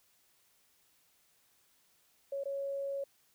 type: tone with dropouts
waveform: sine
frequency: 554.4 Hz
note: C#5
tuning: in tune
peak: -34 dBFS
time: 2.32-3.04 s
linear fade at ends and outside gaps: 5 ms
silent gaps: 2.437-2.455 s
effects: white hiss -70 dBFS RMS until 3.34 s